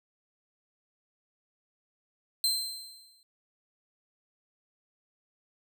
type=tone with exponential decay; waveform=sawtooth; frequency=4118 Hz; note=C8; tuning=28 cents flat; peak=-20 dBFS; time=2.44-3.23 s; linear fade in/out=1 ms; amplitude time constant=170 ms; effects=none